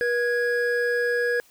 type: tone pair together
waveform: triangle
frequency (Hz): 481.8 / 1661.2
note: B4 / G#6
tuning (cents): -43 / 0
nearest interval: octave + major sixth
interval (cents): 2143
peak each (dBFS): -21 / -23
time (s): 0.01-1.4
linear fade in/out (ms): 0
effects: white hiss -57 dBFS RMS until 1.5 s